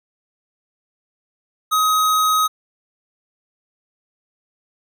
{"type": "tone", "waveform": "square", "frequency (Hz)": 1263, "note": "D#6", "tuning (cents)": 26, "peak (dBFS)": -15, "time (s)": [1.71, 2.48], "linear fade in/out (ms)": 20, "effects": []}